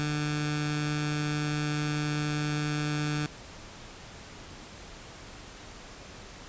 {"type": "tone with notch filter", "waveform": "15% pulse", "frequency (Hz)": 149.2, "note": "D3", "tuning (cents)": 28, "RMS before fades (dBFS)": -30, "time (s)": [0, 3.26], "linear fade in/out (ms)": 0, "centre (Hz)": 540, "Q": 0.76, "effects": ["pink hiss -46 dBFS RMS until 6.48 s", "resampled to 16000 Hz"]}